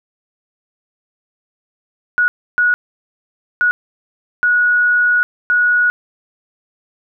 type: tone bursts at uneven times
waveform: sine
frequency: 1459 Hz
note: F#6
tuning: 25 cents flat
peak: -10 dBFS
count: 5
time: 2.18-2.28 / 2.58-2.74 / 3.61-3.71 / 4.43-5.23 / 5.5-5.9 s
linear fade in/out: 0 ms
effects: none